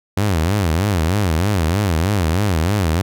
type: tone with vibrato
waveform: sawtooth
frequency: 90.8 Hz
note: F#2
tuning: 32 cents flat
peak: -11 dBFS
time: 0.17-3.02 s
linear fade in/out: 5 ms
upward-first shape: sine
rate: 3.2 Hz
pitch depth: 260 cents each way
effects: none